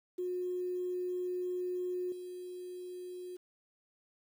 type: tone with level steps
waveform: sine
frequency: 361.5 Hz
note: F#4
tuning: 40 cents flat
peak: -33 / -41 dBFS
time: 0.18-3.37 s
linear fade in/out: 10 ms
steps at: 2.12 s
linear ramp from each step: 2 ms
effects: 10-bit